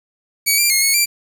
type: tone with pitch steps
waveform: 10% pulse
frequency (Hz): 2263 / 2371 / 2151 / 2196 / 2357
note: C#7 / D7 / C7 / C#7 / D7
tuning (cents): +35 / +16 / +47 / -17 / +6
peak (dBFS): -4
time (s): 0.46-1.06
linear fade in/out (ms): 20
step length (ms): 120
effects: 7-bit